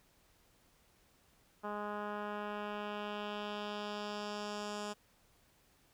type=tone with low-pass filter sweep; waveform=10% pulse; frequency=207.7 Hz; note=G#3; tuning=in tune; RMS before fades=-41 dBFS; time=1.63-4.94 s; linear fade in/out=20 ms; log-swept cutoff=1300 to 7400 Hz; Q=1.6; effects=pink hiss -69 dBFS RMS until 5.93 s